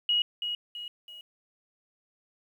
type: tone with echo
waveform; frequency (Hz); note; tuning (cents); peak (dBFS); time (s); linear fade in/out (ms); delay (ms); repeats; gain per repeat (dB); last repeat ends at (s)
sine; 2898; F#7; -37; -22; 0.09-0.22; 2; 330; 3; -7; 1.21
effects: 10-bit